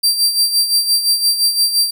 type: tone with tremolo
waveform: sawtooth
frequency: 4704 Hz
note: D8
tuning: 2 cents sharp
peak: -7 dBFS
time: 0.03-1.91 s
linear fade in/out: 10 ms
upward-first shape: sine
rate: 5.8 Hz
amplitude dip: 65%
effects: none